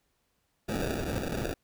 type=noise with sample-and-hold; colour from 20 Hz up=blue; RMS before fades=-32 dBFS; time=0.68-1.54 s; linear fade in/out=10 ms; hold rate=1050 Hz; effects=pink hiss -75 dBFS RMS until 1.63 s